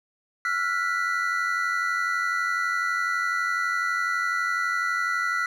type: tone cluster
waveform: triangle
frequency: 1346 / 1438 / 1970 Hz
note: E6 / F#6 / B6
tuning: +36 / -50 / -5 cents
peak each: -26 dBFS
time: 0.45-5.46 s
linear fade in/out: 2 ms
effects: none